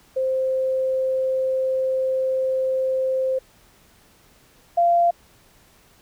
sine tone pair in turn, 523.3 / 689.9 Hz, C5 / F5, 0 / -21 cents, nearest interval perfect fourth, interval 479 cents, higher second, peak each -19 / -14 dBFS, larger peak second, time 0.16-3.39 / 4.77-5.11 s, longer first, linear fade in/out 10 ms, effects pink hiss -55 dBFS RMS until 6.01 s

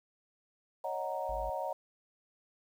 sine chord, D# minor seventh, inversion third, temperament equal, 554.4 / 622.3 / 740 / 932.3 Hz, C#5 / D#5 / F#5 / A#5, 0 / 0 / 0 / 0 cents, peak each -39 dBFS, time 0.84-1.73 s, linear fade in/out 5 ms
triangle tone, 52.7 Hz, G#1, 26 cents sharp, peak -38 dBFS, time 1.29-1.5 s, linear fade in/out 5 ms
effects 10-bit

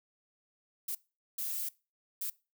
violet noise bursts at uneven times, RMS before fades -36 dBFS, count 3, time 0.88-0.95 / 1.38-1.69 / 2.21-2.3 s, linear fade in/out 5 ms, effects noise-tail reverb RT60 0.3 s tail -22 dB re dry

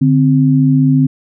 sine tone pair together, 146.83 / 261.6 Hz, D3 / C4, 0 / 0 cents, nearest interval minor seventh, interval 1000 cents, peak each -10 dBFS, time 0.01-1.07 s, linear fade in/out 10 ms, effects none

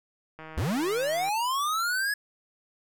click train, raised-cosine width 0.5 ms, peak -28 dBFS, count 143, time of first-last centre 0.39-1.289 s, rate 158 Hz
square linear sweep, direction up, 56.6 to 1699 Hz, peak -26 dBFS, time 0.57-2.14 s, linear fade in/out 5 ms
effects none

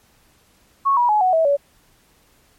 sine tone with pitch steps, 1103 / 965.8 / 845.6 / 740.4 / 648.3 / 567.7 Hz, C#6 / B5 / G#5 / F#5 / E5 / C#5, -9 / -39 / +31 / +1 / -29 / +41 cents, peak -13 dBFS, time 0.85-1.57 s, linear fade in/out 20 ms, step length 120 ms, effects pink hiss -57 dBFS RMS until 2.58 s + MP3 64 kbps

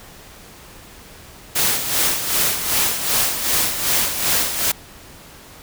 white noise with tremolo, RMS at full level -17 dBFS, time 1.55-4.72 s, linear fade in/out 10 ms, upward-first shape sine, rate 2.6 Hz, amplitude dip 60%, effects pink hiss -42 dBFS RMS until 5.62 s

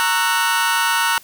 sawtooth chord, F# dominant seventh, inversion first, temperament just, 925 / 1110 / 1332 / 1480 Hz, A#5 / C#6 / E6 / F#6, -14 / +2 / +18 / 0 cents, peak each -16 / -21 / -20 / -16 dBFS, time 0-1.18 s, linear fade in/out 0 ms, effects white hiss -46 dBFS RMS until 1.23 s

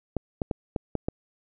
clicks, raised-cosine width 2 ms, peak -13 dBFS, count 6, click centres 0.167 / 0.418 / 0.512 / 0.762 / 0.953 / 1.085 s, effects none

